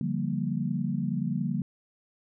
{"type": "chord", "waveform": "sine", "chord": "G minor seventh", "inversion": "second", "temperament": "equal with one note detuned", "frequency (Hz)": [144.81, 174.61, 196, 233.1], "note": ["D3", "F3", "G3", "Bb3"], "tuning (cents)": [-24, 0, 0, 0], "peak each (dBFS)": -32, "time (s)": [0.01, 1.62], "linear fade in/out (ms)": 2, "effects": []}